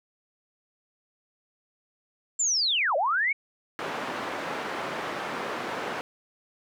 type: linear two-way sweep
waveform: sine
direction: down then up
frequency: 7430 to 523.3 to 2296 Hz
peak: -22 dBFS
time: 2.39-3.33 s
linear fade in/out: 10 ms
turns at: 2.96 s
type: band-pass noise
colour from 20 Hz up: white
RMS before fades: -33 dBFS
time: 3.79-6.01 s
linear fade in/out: 0 ms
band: 220 to 1400 Hz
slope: 12 dB/octave
effects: none